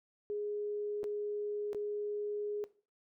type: tone with dropouts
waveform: sine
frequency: 415.3 Hz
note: G#4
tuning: in tune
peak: -34 dBFS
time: 0.3-2.64 s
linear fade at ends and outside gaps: 0 ms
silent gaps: 1.032-1.041 / 1.731-1.747 s
effects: noise-tail reverb RT60 0.4 s tail -18 dB re dry

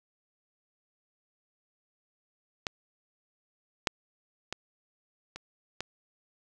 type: clicks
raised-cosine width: 0.2 ms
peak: -13 / -7 / -16 / -23 / -16 dBFS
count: 5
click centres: 2.668 / 3.872 / 4.526 / 5.36 / 5.806 s
effects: none

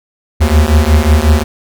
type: beating tone pair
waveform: square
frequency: 73.42 / 78.92 Hz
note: D2 / D#2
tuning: 0 / +25 cents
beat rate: 5.5 Hz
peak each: -10 dBFS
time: 0.4-1.44 s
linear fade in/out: 20 ms
effects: none

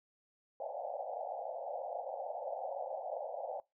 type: band-pass noise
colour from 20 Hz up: pink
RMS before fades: -41 dBFS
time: 0.6-3.6 s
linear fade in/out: 2 ms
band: 520 to 830 Hz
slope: 96 dB/octave
effects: noise-tail reverb RT60 0.2 s tail -22 dB re dry

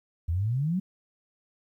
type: exponential sweep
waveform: sine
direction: up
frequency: 78.3 to 196.4 Hz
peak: -24 dBFS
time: 0.28-0.8 s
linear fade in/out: 10 ms
effects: 11-bit

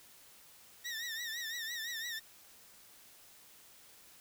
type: tone with vibrato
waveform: 20% pulse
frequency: 1852 Hz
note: A#6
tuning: 12 cents flat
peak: -33 dBFS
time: 0.84-2.2 s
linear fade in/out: 20 ms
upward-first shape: triangle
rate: 5.9 Hz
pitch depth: 110 cents each way
effects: white hiss -59 dBFS RMS until 4.2 s

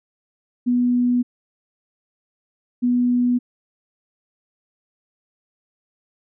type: tone pair in turn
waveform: sine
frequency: 245.3 / 245.3 Hz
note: B3 / B3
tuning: -12 / -12 cents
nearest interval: unison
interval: 0 cents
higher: neither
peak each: -15 dBFS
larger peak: neither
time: 0.66-1.23 / 2.82-3.39 s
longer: neither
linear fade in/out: 20 ms
effects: none

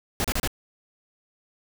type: noise bursts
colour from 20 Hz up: pink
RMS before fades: -25 dBFS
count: 4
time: 0.2-0.475 s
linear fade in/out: 0 ms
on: 44 ms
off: 33 ms
effects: none

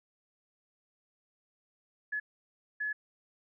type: tone bursts at uneven times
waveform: sine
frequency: 1704 Hz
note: G#6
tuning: 44 cents sharp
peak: -31 dBFS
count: 2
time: 2.12-2.2 / 2.8-2.93 s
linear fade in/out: 10 ms
effects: none

